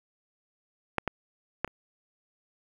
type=clicks; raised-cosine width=0.5 ms; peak=-10 / -13 / -11 / -30 dBFS; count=4; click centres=0.983 / 1.077 / 1.646 / 1.677 s; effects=8-bit